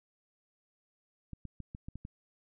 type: clicks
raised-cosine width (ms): 5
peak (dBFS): -30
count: 7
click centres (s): 1.333 / 1.453 / 1.603 / 1.749 / 1.885 / 1.956 / 2.051
effects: none